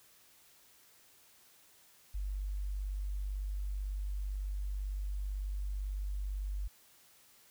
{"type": "tone", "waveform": "sine", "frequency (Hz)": 49, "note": "G1", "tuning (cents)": 0, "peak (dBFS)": -34, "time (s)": [2.14, 6.68], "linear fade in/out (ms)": 10, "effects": ["white hiss -63 dBFS RMS until 7.5 s"]}